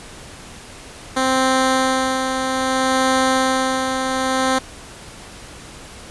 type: tone with tremolo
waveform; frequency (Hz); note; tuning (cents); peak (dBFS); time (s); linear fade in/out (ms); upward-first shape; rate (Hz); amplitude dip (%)
10% pulse; 261.6; C4; 0; -6; 1.16-4.59; 10; sine; 0.62; 45
effects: pink hiss -38 dBFS RMS until 6.1 s + resampled to 24000 Hz